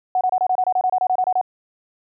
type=tone bursts; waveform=sine; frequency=740 Hz; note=F#5; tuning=in tune; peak=-15 dBFS; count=15; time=0.15-1.413 s; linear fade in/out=2 ms; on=59 ms; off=27 ms; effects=none